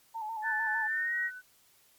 sine tone with vibrato, 880 Hz, A5, in tune, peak -34 dBFS, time 0.14-0.88 s, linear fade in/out 20 ms, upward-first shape square, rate 6.6 Hz, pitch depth 48 cents each way
sine tone with pitch glide, 1757 to 1894 Hz, A6 to A#6, -3 to +27 cents, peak -29 dBFS, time 0.42-1.31 s, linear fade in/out 50 ms, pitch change +130 cents, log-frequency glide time 0.84-1.14 s
sine tone with tremolo, 1499 Hz, F#6, 22 cents sharp, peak -35 dBFS, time 0.43-1.42 s, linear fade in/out 50 ms, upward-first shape sine, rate 4.1 Hz, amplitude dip 55%
effects white hiss -64 dBFS RMS until 1.98 s + MP3 96 kbps

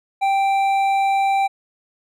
triangle tone with hard clipping, 784 Hz, G5, in tune, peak -17 dBFS, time 0.21-1.48 s, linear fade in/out 20 ms, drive 11 dB, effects none

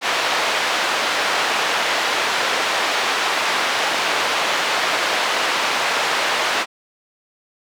pink band-pass noise, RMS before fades -20 dBFS, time 0.01-6.66 s, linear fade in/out 50 ms, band 680 to 4100 Hz, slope 12 dB/octave, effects none

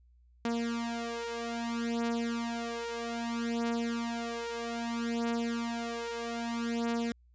sawtooth beating tone pair, 233.1 / 233.72 Hz, A#3 / A#3, 0 / +5 cents, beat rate 0.62 Hz, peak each -31 dBFS, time 0.45-7.12 s, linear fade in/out 2 ms, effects added 60 Hz sine -59 dBFS peak until 7.34 s + resampled to 16000 Hz

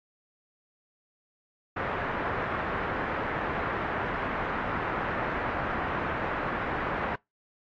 white low-pass noise, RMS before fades -31 dBFS, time 1.76-7.16 s, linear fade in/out 10 ms, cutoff 1700 Hz, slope 24 dB/octave, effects noise-tail reverb RT60 0.2 s tail -25 dB re dry + AAC 48 kbps

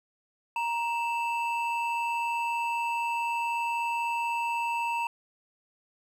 triangle tone pair together, 936.2 / 2648 Hz, A#5 / E7, +7 / +7 cents, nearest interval octave + tritone, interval 1800 cents, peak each -26 / -32 dBFS, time 0.56-5.07 s, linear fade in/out 2 ms, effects none

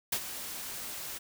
white noise with ADSR envelope, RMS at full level -29 dBFS, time 0.12-1.19 s, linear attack 6 ms, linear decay 68 ms, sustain -11 dB, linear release 21 ms, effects none

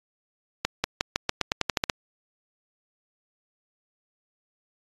accelerating click train, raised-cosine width 0.2 ms, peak -5 dBFS, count 12, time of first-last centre 0.65-1.898 s, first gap 190 ms, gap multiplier 0.89, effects AAC 32 kbps

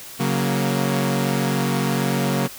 sawtooth chord, F# major, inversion second, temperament equal, 138.59 / 185 / 233.1 Hz, C#3 / F#3 / A#3, 0 / 0 / 0 cents, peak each -19 / -20 / -20 dBFS, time 0.19-2.48 s, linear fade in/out 20 ms, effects white hiss -38 dBFS RMS until 2.58 s

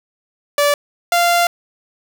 sawtooth tone pair in turn, 579 / 693.4 Hz, D5 / F5, -25 / -13 cents, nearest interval minor third, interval 312 cents, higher second, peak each -8 dBFS, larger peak neither, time 0.58-0.74 / 1.12-1.47 s, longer second, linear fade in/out 2 ms, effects none

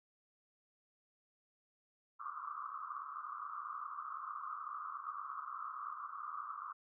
pink band-pass noise, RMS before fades -45 dBFS, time 2.19-6.73 s, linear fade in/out 10 ms, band 1100 to 1300 Hz, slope 96 dB/octave, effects none

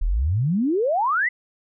sine exponential sweep, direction up, 34.12 to 2074 Hz, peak -18 dBFS, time 0.01-1.29 s, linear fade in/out 10 ms, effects none

